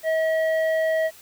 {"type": "tone with low-pass filter", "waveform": "square", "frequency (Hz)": 640, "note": "D#5", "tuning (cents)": 49, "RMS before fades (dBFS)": -22, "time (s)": [0.03, 1.11], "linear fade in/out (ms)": 50, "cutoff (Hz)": 1600, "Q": 1.8, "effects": ["white hiss -48 dBFS RMS until 1.21 s"]}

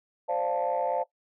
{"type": "chord", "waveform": "sine", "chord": "D minor seventh", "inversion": "third", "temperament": "equal", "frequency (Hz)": [523.3, 587.3, 698.5, 880], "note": ["C5", "D5", "F5", "A5"], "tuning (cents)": [0, 0, 0, 0], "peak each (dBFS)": -30, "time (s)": [0.28, 1.04], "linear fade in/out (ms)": 20, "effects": ["noise-tail reverb RT60 0.1 s tail -17 dB re dry", "tanh soft clip ceiling -18 dBFS"]}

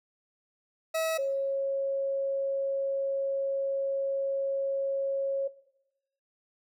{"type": "tone pair in turn", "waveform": ["40% pulse", "sine"], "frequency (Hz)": [645, 547.3], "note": ["E5", "C#5"], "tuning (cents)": [-38, -22], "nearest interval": "minor third", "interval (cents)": 284, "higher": "first", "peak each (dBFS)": -26, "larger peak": "neither", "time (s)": [[0.94, 1.18], [1.18, 5.48]], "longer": "second", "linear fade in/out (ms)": 10, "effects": ["noise-tail reverb RT60 0.9 s tail -19 dB re dry"]}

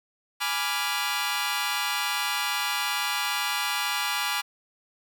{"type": "chord", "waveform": "15% pulse", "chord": "G# diminished seventh", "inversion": "none", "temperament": "equal", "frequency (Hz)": [830.6, 987.8, 1174.7, 1396.9], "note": ["G#5", "B5", "D6", "F6"], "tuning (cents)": [0, 0, 0, 0], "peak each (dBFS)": -25, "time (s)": [0.4, 4.42], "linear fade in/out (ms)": 20, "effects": []}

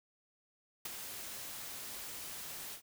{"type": "noise with ADSR envelope", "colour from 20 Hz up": "white", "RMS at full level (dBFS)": -38, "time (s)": [0.85, 2.82], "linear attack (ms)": 6, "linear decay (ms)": 19, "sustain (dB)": -7, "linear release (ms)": 91, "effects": []}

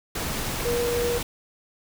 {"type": "tone in noise", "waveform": "sine", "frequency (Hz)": 478.6, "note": "A#4", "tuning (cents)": 46, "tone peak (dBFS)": -23, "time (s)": [0.65, 1.18], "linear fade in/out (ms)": 5, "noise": "pink", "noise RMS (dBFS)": -29, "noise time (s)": [0.15, 1.23], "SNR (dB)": 3, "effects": []}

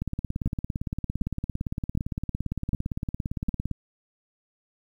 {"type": "two click trains", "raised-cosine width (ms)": 5, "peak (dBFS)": [-14, -16], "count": [5, 66], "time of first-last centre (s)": [[0.46, 3.49], [0.02, 3.713]], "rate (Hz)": [1.32, 17.6], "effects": ["9-bit"]}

